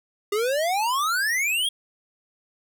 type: exponential sweep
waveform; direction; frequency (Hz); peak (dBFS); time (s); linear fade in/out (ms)
square; up; 398.6 to 3348; -22; 0.32-1.69; 5
effects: none